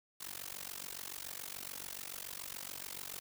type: noise with amplitude modulation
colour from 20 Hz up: white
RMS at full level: -41 dBFS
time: 0.2-3.2 s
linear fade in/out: 10 ms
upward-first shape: sine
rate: 47 Hz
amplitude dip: 100%
effects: none